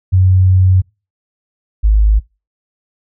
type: tone pair in turn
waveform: sine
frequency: 93.1 / 52.48 Hz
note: F#2 / G#1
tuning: +11 / +19 cents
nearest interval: minor seventh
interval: 992 cents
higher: first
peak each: -6 / -6 dBFS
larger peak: neither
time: 0.12-0.82 / 1.83-2.2 s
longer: first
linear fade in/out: 20 ms
effects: noise-tail reverb RT60 0.3 s tail -26 dB re dry